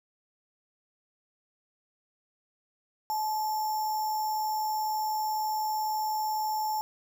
sine tone with sample-and-hold, 862 Hz, A5, 36 cents flat, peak -27 dBFS, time 3.1-6.81 s, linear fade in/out 0 ms, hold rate 6300 Hz, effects none

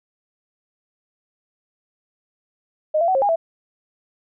sine tone with pitch steps, 618 / 678 / 752 / 538 / 814 / 660 Hz, D#5 / E5 / F#5 / C5 / G#5 / E5, -12 / +49 / +28 / +48 / -35 / +2 cents, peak -15 dBFS, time 2.94-3.36 s, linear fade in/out 10 ms, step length 70 ms, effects none

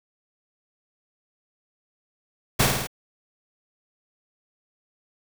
pink noise with echo, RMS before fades -19 dBFS, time 2.59-2.66 s, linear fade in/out 10 ms, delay 53 ms, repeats 4, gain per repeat -3 dB, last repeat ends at 2.872 s, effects none

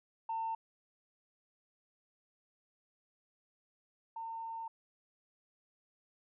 sine tone pair in turn, 900 / 907.3 Hz, A5 / A#5, +39 / -47 cents, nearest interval unison, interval 14 cents, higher second, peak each -33 / -39 dBFS, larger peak first, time 0.29-0.55 / 4.16-4.68 s, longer second, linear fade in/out 5 ms, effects tanh soft clip ceiling -30 dBFS

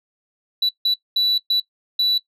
sine tone bursts at uneven times, 3951 Hz, B7, in tune, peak -13 dBFS, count 5, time 0.62-0.69 / 0.85-0.94 / 1.16-1.38 / 1.5-1.6 / 1.99-2.18 s, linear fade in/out 5 ms, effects noise-tail reverb RT60 0.1 s tail -19 dB re dry + tanh soft clip ceiling -14 dBFS

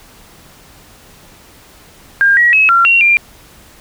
sine tone with pitch steps, 1606 / 1913 / 2572 / 1371 / 2744 / 2388 Hz, G6 / A#6 / E7 / F6 / F7 / D7, +41 / +44 / -43 / -32 / -31 / +28 cents, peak -6 dBFS, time 2.21-3.17 s, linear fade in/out 0 ms, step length 160 ms, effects pink hiss -42 dBFS RMS until 3.8 s

